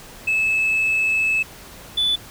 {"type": "tone pair in turn", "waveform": "sine", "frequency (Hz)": [2606, 3479], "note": ["E7", "A7"], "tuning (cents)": [-20, -20], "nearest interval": "perfect fourth", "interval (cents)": 500, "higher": "second", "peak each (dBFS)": -15, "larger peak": "neither", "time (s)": [[0.27, 1.43], [1.97, 2.16]], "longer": "first", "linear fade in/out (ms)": 10, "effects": ["tanh soft clip ceiling -14 dBFS", "pink hiss -41 dBFS RMS until 2.3 s"]}